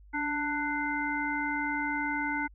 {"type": "harmonic tone with a mistuned harmonic", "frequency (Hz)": 296.8, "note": "D4", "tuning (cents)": 18, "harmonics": [1, 3, 5, 7], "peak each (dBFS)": [-34, -34, -34, -34], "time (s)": [0.13, 2.48], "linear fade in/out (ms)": 20, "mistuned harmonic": 1, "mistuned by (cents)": -40, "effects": ["added 50 Hz sine -51 dBFS peak until 2.54 s"]}